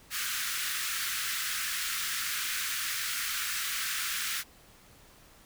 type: high-pass noise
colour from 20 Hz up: pink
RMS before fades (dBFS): -33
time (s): 0.1-4.44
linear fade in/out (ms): 50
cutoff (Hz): 1300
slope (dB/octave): 48
effects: pink hiss -57 dBFS RMS until 5.45 s